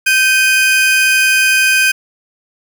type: tone pair together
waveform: 40% pulse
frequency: 1555.5 / 2489 Hz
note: G6 / D#7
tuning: -14 / 0 cents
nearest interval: minor sixth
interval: 814 cents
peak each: -11 dBFS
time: 0.06-1.92 s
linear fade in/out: 10 ms
effects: 7-bit